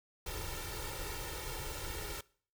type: noise with comb filter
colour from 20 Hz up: pink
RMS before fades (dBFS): -41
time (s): 0.26-2.21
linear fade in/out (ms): 5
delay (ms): 2.2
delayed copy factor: +0.9
effects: noise-tail reverb RT60 0.5 s tail -22 dB re dry